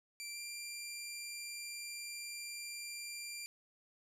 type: tone with pitch glide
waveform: 15% pulse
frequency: 2349 to 2376 Hz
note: D7 to D7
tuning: 0 to +20 cents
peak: -36 dBFS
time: 0.2-3.46 s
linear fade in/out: 0 ms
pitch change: +20 cents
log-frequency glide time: 0.32-0.38 s
effects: none